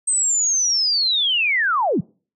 sine linear sweep, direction down, 8340 to 119.7 Hz, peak -16 dBFS, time 0.07-2.01 s, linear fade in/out 10 ms, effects noise-tail reverb RT60 0.4 s tail -26 dB re dry

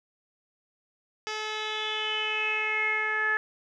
10% pulse tone with low-pass filter sweep, 430.8 Hz, A4, 37 cents flat, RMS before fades -29 dBFS, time 1.27-3.37 s, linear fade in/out 0 ms, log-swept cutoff 4600 to 1700 Hz, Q 7.3, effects none

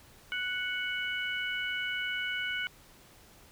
harmonic tone, 740 Hz, F#5, in tune, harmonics 2 / 3 / 4, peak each -34 / -36 / -37 dBFS, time 0.32-2.67 s, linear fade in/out 0 ms, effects pink hiss -57 dBFS RMS until 3.51 s

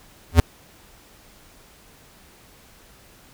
square tone with exponential growth, 83.4 Hz, E2, 21 cents sharp, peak -6 dBFS, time 0.32-0.4 s, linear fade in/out 5 ms, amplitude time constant 16 ms, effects pink hiss -51 dBFS RMS until 3.33 s

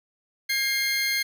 25% pulse tone pair together, 1630.1 / 2122 Hz, G#6 / C7, -33 / +24 cents, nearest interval perfect fourth, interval 457 cents, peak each -27 / -20 dBFS, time 0.49-1.23 s, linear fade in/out 10 ms, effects none

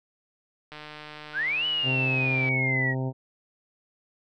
click train, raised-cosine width 0.3 ms, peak -25 dBFS, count 268, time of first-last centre 0.72-2.488 s, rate 151 Hz
sine linear two-way sweep, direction up then down, 1400 to 2977 to 1878 Hz, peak -24 dBFS, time 1.33-2.95 s, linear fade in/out 50 ms, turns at 1.66 s
harmonic tone, 130.81 Hz, C3, in tune, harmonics 1 / 2 / 3 / 4 / 5 / 6 / 7, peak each -27 / -33 / -37 / -39 / -41 / -43 / -44 dBFS, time 1.83-3.13 s, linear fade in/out 50 ms
effects none

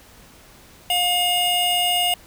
square tone pair together, 713 / 2848 Hz, F5 / F7, +36 / +33 cents, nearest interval 2 octaves, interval 2397 cents, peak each -23 / -20 dBFS, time 0.9-2.14 s, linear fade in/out 2 ms, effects pink hiss -48 dBFS RMS until 2.26 s

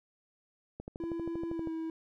click train, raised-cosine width 2 ms, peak -27 dBFS, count 12, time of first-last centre 0.8-1.673 s, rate 12.6 Hz
triangle tone with pitch glide, 334.6 to 323.8 Hz, E4 to E4, +26 to -31 cents, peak -32 dBFS, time 1-1.9 s, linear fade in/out 2 ms, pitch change -57 cents, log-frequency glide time 1.5-1.7 s
effects none

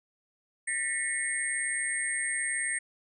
sine tone cluster, 1797 / 1936 / 2172 / 8580 Hz, A6 / B6 / C#7 / C9, +36 / -35 / -36 / +42 cents, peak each -35 / -34 / -36 / -32 dBFS, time 0.67-2.79 s, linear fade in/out 10 ms, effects none

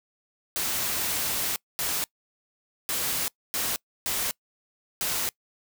white noise bursts at uneven times, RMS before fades -28 dBFS, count 6, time 0.56-1.56 / 1.79-2.04 / 2.89-3.28 / 3.54-3.76 / 4.06-4.31 / 5.01-5.29 s, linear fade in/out 0 ms, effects noise-tail reverb RT60 0.1 s tail -24 dB re dry

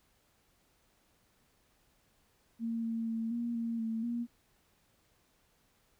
sine tone with pitch steps, 229.2 / 227.6 / 226.1 / 236.2 / 230.6 / 224.5 / 236.9 Hz, A#3 / A#3 / A3 / A#3 / A#3 / A3 / A#3, -29 / -41 / +47 / +23 / -19 / +35 / +28 cents, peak -32 dBFS, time 2.59-4.27 s, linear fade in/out 50 ms, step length 240 ms, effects pink hiss -71 dBFS RMS until 5.99 s

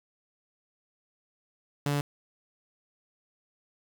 sawtooth tone, 144.1 Hz, D3, 33 cents flat, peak -22 dBFS, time 1.86-2.01 s, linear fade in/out 2 ms, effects 8-bit

